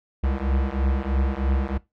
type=beating tone pair; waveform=square; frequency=65.41 / 68.51 Hz; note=C2 / C#2; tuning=0 / -20 cents; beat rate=3.1 Hz; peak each=-25 dBFS; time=0.23-1.78 s; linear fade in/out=10 ms; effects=noise-tail reverb RT60 0.2 s tail -19 dB re dry + low-pass 2000 Hz 12 dB/octave